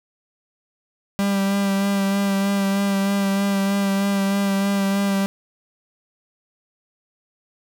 45% pulse tone with vibrato, 197.6 Hz, G3, 14 cents sharp, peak -18 dBFS, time 1.19-5.26 s, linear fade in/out 0 ms, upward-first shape sine, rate 3.2 Hz, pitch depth 19 cents each way, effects none

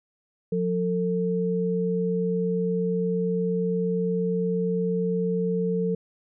sine tone pair together, 178.58 / 450 Hz, F3 / A4, +39 / +39 cents, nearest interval octave + major third, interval 1600 cents, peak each -25 dBFS, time 0.52-5.95 s, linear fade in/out 5 ms, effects none

